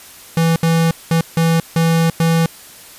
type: tone bursts at uneven times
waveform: square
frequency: 164.81 Hz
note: E3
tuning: in tune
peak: -12 dBFS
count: 6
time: 0.37-0.56 / 0.63-0.91 / 1.11-1.21 / 1.37-1.6 / 1.76-2.1 / 2.2-2.46 s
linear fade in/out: 2 ms
effects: white hiss -39 dBFS RMS until 2.98 s + resampled to 32000 Hz